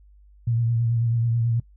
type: tone with vibrato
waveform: sine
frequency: 116.54 Hz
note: A#2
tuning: in tune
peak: -19 dBFS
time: 0.47-1.6 s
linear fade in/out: 5 ms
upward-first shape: triangle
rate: 9.2 Hz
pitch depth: 45 cents each way
effects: noise-tail reverb RT60 0.1 s tail -22 dB re dry + added 50 Hz sine -49 dBFS peak until 1.76 s